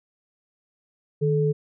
sine tone pair together, 153.2 / 431.6 Hz, D#3 / A4, -27 / -33 cents, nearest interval octave + tritone, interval 1794 cents, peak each -21 / -22 dBFS, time 1.21-1.53 s, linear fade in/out 20 ms, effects none

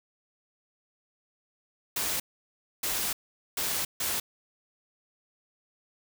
white noise bursts at uneven times, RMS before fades -30 dBFS, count 4, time 1.96-2.2 / 2.83-3.13 / 3.57-3.85 / 4-4.2 s, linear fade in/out 5 ms, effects none

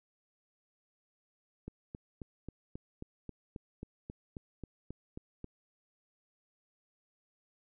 click train, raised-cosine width 3 ms, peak -29 dBFS, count 15, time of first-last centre 1.68-5.443 s, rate 3.72 Hz, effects none

